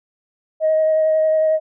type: tone with vibrato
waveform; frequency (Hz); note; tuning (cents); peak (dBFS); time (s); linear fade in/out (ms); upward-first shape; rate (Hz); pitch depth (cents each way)
sine; 629; D#5; +19; -12; 0.6-1.6; 50; sine; 11; 11
effects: tanh soft clip ceiling -9 dBFS